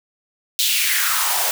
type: noise with high-pass filter sweep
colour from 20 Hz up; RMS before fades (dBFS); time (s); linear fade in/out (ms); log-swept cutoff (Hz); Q
white; -19; 0.59-1.51; 0; 3700 to 580; 3.3
effects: none